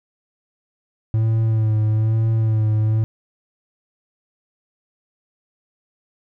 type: tone with vibrato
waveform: triangle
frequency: 110 Hz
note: A2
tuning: in tune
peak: -13 dBFS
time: 1.14-3.04 s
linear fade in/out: 0 ms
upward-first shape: sine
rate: 1.1 Hz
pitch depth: 34 cents each way
effects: none